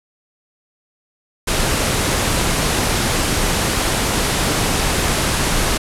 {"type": "low-pass noise", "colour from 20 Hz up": "pink", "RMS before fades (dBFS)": -18, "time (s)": [1.47, 5.78], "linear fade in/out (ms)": 10, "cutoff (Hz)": 12000, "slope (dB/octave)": 48, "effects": []}